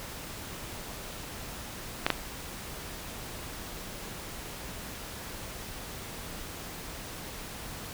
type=clicks; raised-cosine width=0.3 ms; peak=-7 dBFS; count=2; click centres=2.065 / 2.103 s; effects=pink hiss -41 dBFS RMS until 7.93 s